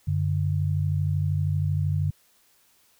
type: tone pair together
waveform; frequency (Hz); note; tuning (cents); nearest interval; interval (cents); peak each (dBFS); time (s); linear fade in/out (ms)
sine; 93.99 / 146.83; F#2 / D3; +28 / 0; minor sixth; 772; -24 / -25; 0.07-2.11; 10
effects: white hiss -62 dBFS RMS until 2.99 s